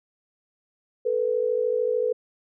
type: tone pair together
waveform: sine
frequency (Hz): 440 / 493.4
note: A4 / B4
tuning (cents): 0 / -2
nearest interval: major second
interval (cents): 198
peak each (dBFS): -25 / -23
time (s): 1.05-2.13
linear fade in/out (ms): 10
effects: none